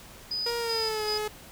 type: tone with tremolo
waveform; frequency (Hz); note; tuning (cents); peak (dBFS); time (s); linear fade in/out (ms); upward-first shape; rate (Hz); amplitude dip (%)
sine; 4978; D#8; 0; -28; 0.31-1.18; 5; square; 2.6; 65
type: tone with pitch glide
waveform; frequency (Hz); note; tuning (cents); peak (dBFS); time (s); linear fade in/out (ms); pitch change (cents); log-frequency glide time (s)
sawtooth; 471.4 to 424.8; A#4 to G#4; +19 to +39; -25; 0.46-1.28; 5; -180; 0.58-1.04
effects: pink hiss -48 dBFS RMS until 1.51 s